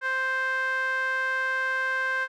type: tone with band-pass filter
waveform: sawtooth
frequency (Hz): 523.3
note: C5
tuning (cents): 0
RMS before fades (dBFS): -27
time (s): 0.01-2.28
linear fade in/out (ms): 50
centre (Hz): 1500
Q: 4.8
effects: none